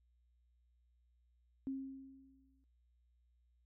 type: tone with exponential decay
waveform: sine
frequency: 268.4 Hz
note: C4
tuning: 44 cents sharp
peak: -36 dBFS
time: 1.67-2.64 s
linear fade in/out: 0 ms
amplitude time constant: 210 ms
effects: noise-tail reverb RT60 0.2 s tail -26 dB re dry + added 60 Hz sine -70 dBFS peak until 3.65 s